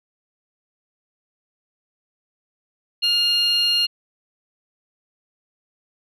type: tone pair together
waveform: sine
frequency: 2826 / 4234 Hz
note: F7 / C8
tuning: +20 / +20 cents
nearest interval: perfect fifth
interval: 700 cents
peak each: -17 dBFS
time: 3.02-3.87 s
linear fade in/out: 20 ms
effects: tanh soft clip ceiling -13 dBFS